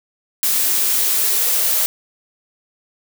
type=noise with high-pass filter sweep; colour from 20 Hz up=blue; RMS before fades=-17 dBFS; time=0.43-1.86 s; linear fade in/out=0 ms; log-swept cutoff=260 to 540 Hz; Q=3.7; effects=none